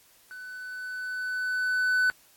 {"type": "tone with level ramp", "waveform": "triangle", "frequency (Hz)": 1500, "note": "F#6", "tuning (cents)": 23, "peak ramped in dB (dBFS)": [-38, -18], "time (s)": [0.31, 2.1], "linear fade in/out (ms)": 0, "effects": ["white hiss -59 dBFS RMS until 2.36 s", "AAC 64 kbps"]}